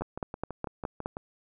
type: two click trains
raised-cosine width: 1 ms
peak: -17 / -22 dBFS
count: 6 / 8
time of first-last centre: 0.02-1.06 / 0.01-1.169 s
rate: 4.81 / 6.04 Hz
effects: none